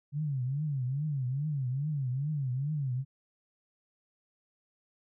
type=tone with vibrato; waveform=sine; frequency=138.59 Hz; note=C#3; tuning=in tune; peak=-29 dBFS; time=0.12-3.05 s; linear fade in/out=50 ms; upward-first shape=triangle; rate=2.4 Hz; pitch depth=220 cents each way; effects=none